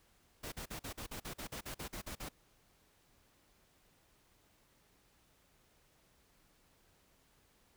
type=noise bursts; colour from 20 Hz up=pink; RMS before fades=-44 dBFS; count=14; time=0.43-2.29 s; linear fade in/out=10 ms; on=92 ms; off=44 ms; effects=pink hiss -70 dBFS RMS until 7.76 s